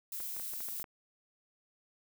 violet noise, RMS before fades -40 dBFS, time 0.12-0.83 s, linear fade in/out 2 ms
clicks, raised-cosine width 0.5 ms, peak -34 dBFS, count 8, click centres 0.203 / 0.365 / 0.398 / 0.537 / 0.605 / 0.686 / 0.798 / 0.842 s
effects none

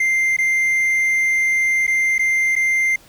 triangle tone with dropouts, 2093 Hz, C7, in tune, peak -13 dBFS, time 0-2.96 s, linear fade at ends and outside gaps 5 ms, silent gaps 0.367-0.385 / 1.868-1.877 / 2.182-2.192 / 2.555-2.562 s, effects pink hiss -48 dBFS RMS until 3.08 s

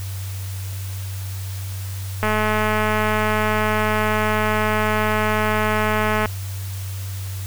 click train, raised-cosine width 0.5 ms, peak -6 dBFS, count 863, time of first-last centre 2.23-6.258 s, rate 214 Hz, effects added 96 Hz sine -26 dBFS peak until 7.46 s + white hiss -38 dBFS RMS until 7.46 s

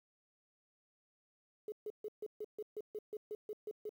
sine tone bursts, 424.4 Hz, G#4, 38 cents sharp, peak -39 dBFS, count 13, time 1.68-3.893 s, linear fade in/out 2 ms, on 41 ms, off 140 ms, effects 11-bit

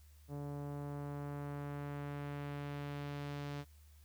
sawtooth tone with low-pass filter sweep, 143.9 Hz, D3, 35 cents flat, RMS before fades -43 dBFS, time 0.28-3.65 s, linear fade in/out 50 ms, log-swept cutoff 710 to 5100 Hz, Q 0.89, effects added 74 Hz sine -58 dBFS peak until 4.04 s + white hiss -70 dBFS RMS until 4.04 s

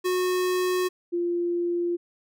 square / sine tone pair in turn, 365.1 / 347.1 Hz, F#4 / F4, -23 / -11 cents, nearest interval minor second, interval 88 cents, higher first, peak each -23 dBFS, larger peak neither, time 0.04-0.89 / 1.12-1.97 s, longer neither, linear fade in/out 20 ms, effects none

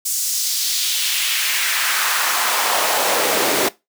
pink noise with high-pass filter sweep, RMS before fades -19 dBFS, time 0.05-3.69 s, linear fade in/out 10 ms, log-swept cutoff 7300 to 330 Hz, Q 1.5, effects noise-tail reverb RT60 0.2 s tail -19 dB re dry

